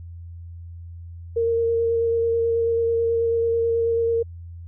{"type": "tone with vibrato", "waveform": "sine", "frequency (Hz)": 461.2, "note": "A#4", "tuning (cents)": -19, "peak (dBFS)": -18, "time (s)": [1.36, 4.23], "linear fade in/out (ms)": 10, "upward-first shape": "square", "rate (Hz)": 9.2, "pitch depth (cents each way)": 9, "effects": ["added 85 Hz sine -35 dBFS peak until 4.67 s"]}